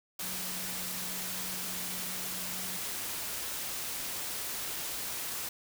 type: tone in noise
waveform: sine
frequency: 183.2 Hz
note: F#3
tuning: 17 cents flat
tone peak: -47 dBFS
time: 0.22-2.77 s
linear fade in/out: 5 ms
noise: white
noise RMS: -37 dBFS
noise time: 0.19-5.49 s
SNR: -13 dB
effects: none